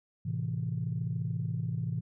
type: chord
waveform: sine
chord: A minor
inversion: none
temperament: equal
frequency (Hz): 110 / 130.81 / 164.81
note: A2 / C3 / E3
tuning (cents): 0 / 0 / 0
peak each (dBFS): -34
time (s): 0.25-2.01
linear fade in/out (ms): 10
effects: tanh soft clip ceiling -22 dBFS